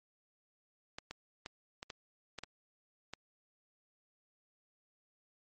clicks, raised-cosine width 0.2 ms, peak -25 dBFS, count 8, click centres 0.985 / 1.11 / 1.461 / 1.829 / 1.902 / 2.387 / 2.436 / 3.136 s, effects MP3 32 kbps

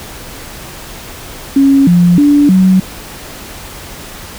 sine tone with pitch steps, 274.6 / 175.3 / 289.6 / 187.4 Hz, C#4 / F3 / D4 / F#3, -16 / +7 / -24 / +22 cents, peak -4 dBFS, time 1.56-2.8 s, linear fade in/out 5 ms, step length 310 ms, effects pink hiss -29 dBFS RMS until 4.38 s

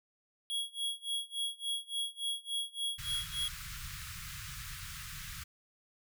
square tone with tremolo, 3322 Hz, G#7, in tune, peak -32 dBFS, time 0.5-3.48 s, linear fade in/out 0 ms, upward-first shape sine, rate 3.5 Hz, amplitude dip 95%
pink band-stop noise, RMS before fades -44 dBFS, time 2.98-5.44 s, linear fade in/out 10 ms, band 160 to 1200 Hz, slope 48 dB/octave
effects none

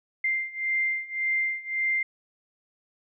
sine beating tone pair, 2093 / 2094.8 Hz, C7 / C7, 0 / +1 cents, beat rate 1.8 Hz, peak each -29 / -27 dBFS, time 0.24-2.03 s, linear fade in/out 5 ms, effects none

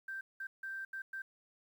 sine tone bursts at uneven times, 1568 Hz, G6, in tune, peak -39 dBFS, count 5, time 0.08-0.21 / 0.4-0.47 / 0.63-0.85 / 0.93-1.02 / 1.13-1.22 s, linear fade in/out 5 ms, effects 11-bit

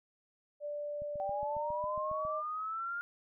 sine tone with pitch glide, 587.3 to 622.2 Hz, D5 to D#5, 0 to 0 cents, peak -36 dBFS, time 0.6-2.43 s, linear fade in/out 50 ms, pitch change +100 cents, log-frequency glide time 1.51-2.15 s
click train, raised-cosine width 5 ms, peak -38 dBFS, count 10, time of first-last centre 1.02-2.251 s, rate 7.31 Hz
sine linear sweep, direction up, 763 to 1418 Hz, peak -35 dBFS, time 1.2-3.01 s, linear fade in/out 0 ms
effects none

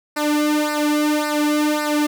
sawtooth tone with flanger, 299.2 Hz, D4, 32 cents sharp, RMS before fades -19 dBFS, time 0.16-2.07 s, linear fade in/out 10 ms, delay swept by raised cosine 0.3 to 2.2 ms, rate 1.8 Hz, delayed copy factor -0.85, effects none

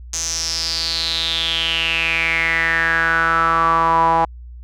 sawtooth tone with band-pass filter sweep, 164.81 Hz, E3, in tune, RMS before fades -18 dBFS, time 0.13-4.25 s, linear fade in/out 5 ms, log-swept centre 6400 to 880 Hz, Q 7.4, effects added 60 Hz sine -33 dBFS peak until 4.63 s

